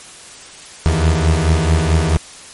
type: beating tone pair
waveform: 30% pulse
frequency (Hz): 77.78 / 82.38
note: D#2 / E2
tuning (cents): 0 / -1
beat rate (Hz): 4.6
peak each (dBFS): -12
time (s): 0.86-2.17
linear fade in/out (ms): 0
effects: white hiss -37 dBFS RMS until 2.53 s + MP3 48 kbps